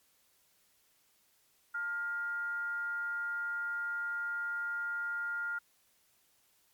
sine tone with frequency modulation, 1409 Hz, F6, 15 cents sharp, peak -33 dBFS, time 1.74-5.59 s, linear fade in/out 10 ms, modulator 515 Hz, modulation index 0.22, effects white hiss -70 dBFS RMS until 6.73 s + MP3 96 kbps

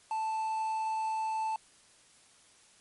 triangle tone with quantisation, 880 Hz, A5, in tune, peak -28 dBFS, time 0.11-1.56 s, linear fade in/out 2 ms, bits 8, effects white hiss -61 dBFS RMS until 2.8 s + MP3 48 kbps

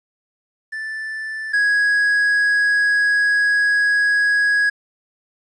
triangle tone pair in turn, 1760 / 1661.2 Hz, A6 / G#6, 0 / 0 cents, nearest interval minor second, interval 100 cents, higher first, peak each -23 / -12 dBFS, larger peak second, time 0.72-1.53 / 1.53-4.7 s, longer second, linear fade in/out 10 ms, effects resampled to 24000 Hz + 9-bit

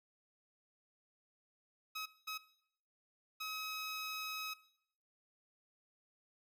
15% pulse tone bursts at uneven times, 1274 Hz, D#6, 41 cents sharp, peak -34 dBFS, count 3, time 1.95-2.06 / 2.27-2.38 / 3.4-4.54 s, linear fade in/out 10 ms, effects noise-tail reverb RT60 0.7 s tail -18 dB re dry

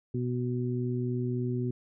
harmonic tone, 123.47 Hz, B2, in tune, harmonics 1 / 2 / 3, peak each -30 / -33 / -35 dBFS, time 0.14-1.71 s, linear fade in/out 5 ms, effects none

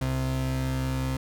35% pulse tone pair together, 65.35 / 130.81 Hz, C2 / C3, -1 / 0 cents, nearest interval octave, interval 1201 cents, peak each -29 / -26 dBFS, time 0.01-1.17 s, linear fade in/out 5 ms, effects none

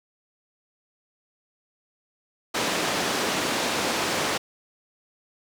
pink band-pass noise, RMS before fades -26 dBFS, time 2.54-4.38 s, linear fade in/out 10 ms, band 250 to 7000 Hz, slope 12 dB/octave, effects none

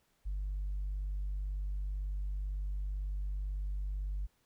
sine tone, 49 Hz, G1, in tune, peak -32 dBFS, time 0.25-4.27 s, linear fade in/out 20 ms, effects tanh soft clip ceiling -31 dBFS + pink hiss -74 dBFS RMS until 4.45 s

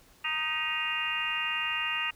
harmonic tone with a mistuned harmonic, 310.6 Hz, D#4, 3 cents flat, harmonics 3 / 4 / 5 / 6 / 7 / 8 / 9, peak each -41 / -37 / -42 / -35 / -44 / -34 / -32 dBFS, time 0.24-2.11 s, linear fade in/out 10 ms, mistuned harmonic 6, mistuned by +35 cents, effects pink hiss -59 dBFS RMS until 2.15 s

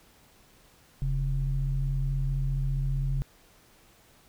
sine tone pair together, 40.4 / 135.9 Hz, E1 / C#3, -34 / -34 cents, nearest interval octave + major sixth, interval 2100 cents, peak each -27 dBFS, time 1.02-3.22 s, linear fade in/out 0 ms, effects tanh soft clip ceiling -18 dBFS + pink hiss -59 dBFS RMS until 4.28 s

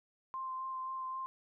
sine tone with vibrato, 1046.5 Hz, C6, in tune, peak -37 dBFS, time 0.34-1.26 s, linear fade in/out 0 ms, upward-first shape sine, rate 3.8 Hz, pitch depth 12 cents each way, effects none

